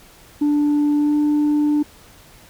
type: tone with pitch glide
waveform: sine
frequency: 293.7 to 296.6 Hz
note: D4 to D4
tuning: 0 to +17 cents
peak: -12 dBFS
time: 0.41-1.83 s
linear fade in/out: 10 ms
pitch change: +17 cents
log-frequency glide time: 0.97-1.15 s
effects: tanh soft clip ceiling -13 dBFS + pink hiss -47 dBFS RMS until 2.49 s